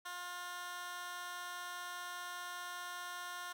15% pulse tone with high-pass filter, 355 Hz, F4, 28 cents sharp, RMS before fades -45 dBFS, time 0.05-3.53 s, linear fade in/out 10 ms, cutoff 1200 Hz, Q 1.1, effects none

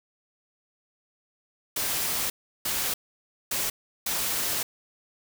white noise bursts at uneven times, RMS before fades -28 dBFS, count 4, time 1.76-2.3 / 2.65-2.94 / 3.51-3.7 / 4.06-4.63 s, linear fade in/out 5 ms, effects none

